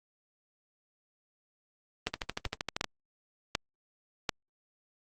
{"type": "two click trains", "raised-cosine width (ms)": 0.2, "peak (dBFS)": [-10, -14], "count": [4, 10], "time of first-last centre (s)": [[2.07, 4.292], [2.14, 2.843]], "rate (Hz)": [1.35, 12.8], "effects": ["Opus 24 kbps"]}